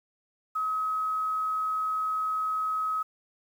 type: tone with quantisation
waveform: sine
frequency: 1275 Hz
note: D#6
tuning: 42 cents sharp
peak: -26 dBFS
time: 0.55-3.03 s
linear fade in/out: 10 ms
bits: 9
effects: none